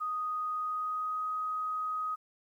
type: tone with pitch glide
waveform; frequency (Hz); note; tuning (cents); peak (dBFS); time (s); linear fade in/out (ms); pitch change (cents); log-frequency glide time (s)
sine; 1244.5 to 1256.1; D#6 to D#6; 0 to +16; -31; 0-2.16; 20; +16; 0.53-1.28
effects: 11-bit